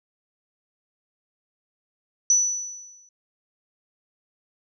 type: tone with exponential decay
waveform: sine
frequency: 5950 Hz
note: F#8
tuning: 9 cents sharp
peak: -13 dBFS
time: 2.3-3.09 s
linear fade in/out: 2 ms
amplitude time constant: 170 ms
effects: none